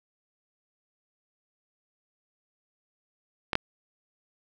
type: clicks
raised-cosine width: 0.3 ms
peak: -10 / -6 dBFS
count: 2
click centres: 3.532 / 3.554 s
effects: none